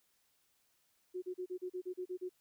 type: tone bursts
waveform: sine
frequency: 365 Hz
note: F#4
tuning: 24 cents flat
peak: -37 dBFS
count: 10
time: 1.14-2.294 s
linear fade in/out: 20 ms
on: 83 ms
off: 36 ms
effects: white hiss -75 dBFS RMS until 2.4 s